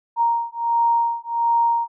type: beating tone pair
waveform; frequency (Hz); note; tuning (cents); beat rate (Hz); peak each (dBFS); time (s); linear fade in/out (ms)
sine; 932.3 / 933.7; A#5 / A#5; 0 / +3; 1.4; -20 / -20; 0.16-1.88; 50
effects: none